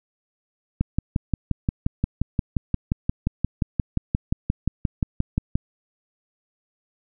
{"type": "click train", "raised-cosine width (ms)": 5, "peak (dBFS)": -8, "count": 28, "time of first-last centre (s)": [0.81, 5.555], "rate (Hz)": 5.69, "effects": []}